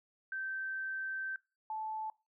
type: tone pair in turn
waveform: sine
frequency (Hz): 1553 / 871.6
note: G6 / A5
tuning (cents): -17 / -17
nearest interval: minor seventh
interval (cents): 1000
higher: first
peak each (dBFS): -36 / -36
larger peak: neither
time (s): 0.32-1.36 / 1.7-2.1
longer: first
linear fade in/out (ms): 2
effects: noise-tail reverb RT60 0.3 s tail -23 dB re dry